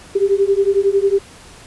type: beating tone pair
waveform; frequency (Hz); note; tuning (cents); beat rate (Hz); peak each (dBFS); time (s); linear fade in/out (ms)
sine; 390 / 401; G4 / G4; -9 / +39; 11; -15 / -15; 0.15-1.19; 10
effects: pink hiss -41 dBFS RMS until 1.66 s + resampled to 24000 Hz